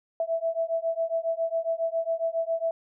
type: beating tone pair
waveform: sine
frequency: 656 / 663.3 Hz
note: E5 / E5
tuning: -9 / +11 cents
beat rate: 7.3 Hz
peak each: -28 dBFS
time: 0.2-2.71 s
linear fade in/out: 2 ms
effects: none